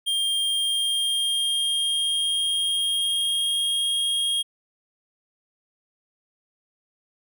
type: tone with pitch glide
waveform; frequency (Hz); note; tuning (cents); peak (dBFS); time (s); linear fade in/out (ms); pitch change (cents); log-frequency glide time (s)
square; 3203 to 3255; G7 to G#7; +37 to -36; -22; 0.06-4.43; 20; +27; 0.31-3.93
effects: none